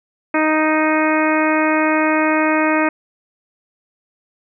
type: harmonic tone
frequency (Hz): 311.1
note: D#4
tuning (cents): 0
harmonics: 1 / 2 / 3 / 4 / 5 / 6 / 7 / 8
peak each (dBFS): -17 / -20 / -22 / -23 / -24 / -25 / -25 / -26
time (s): 0.34-2.89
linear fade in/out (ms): 5
effects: none